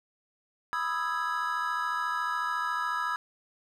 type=chord; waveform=triangle; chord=E major seventh; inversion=second; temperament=equal; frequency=987.8 / 1244.5 / 1318.5 / 1661.2 Hz; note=B5 / D#6 / E6 / G#6; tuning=0 / 0 / 0 / 0 cents; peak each=-32 dBFS; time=0.73-3.16 s; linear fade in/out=0 ms; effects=none